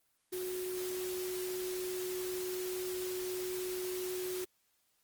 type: tone in noise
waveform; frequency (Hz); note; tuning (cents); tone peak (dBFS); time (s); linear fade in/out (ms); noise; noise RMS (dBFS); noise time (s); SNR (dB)
sine; 366.9; F#4; -15; -36; 0.32-4.45; 10; white; -44; 0.32-4.45; +5
effects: white hiss -75 dBFS RMS until 5.03 s + Opus 24 kbps